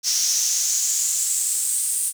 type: noise with high-pass filter sweep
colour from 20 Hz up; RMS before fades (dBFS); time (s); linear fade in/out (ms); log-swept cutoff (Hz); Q
brown; -22; 0.03-2.13; 50; 5600 to 9100; 5.1
effects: none